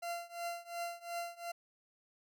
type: tone with tremolo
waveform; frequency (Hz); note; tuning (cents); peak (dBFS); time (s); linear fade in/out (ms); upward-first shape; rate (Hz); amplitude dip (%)
40% pulse; 688; F5; -26; -35; 0.02-1.52; 10; triangle; 2.8; 95
effects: none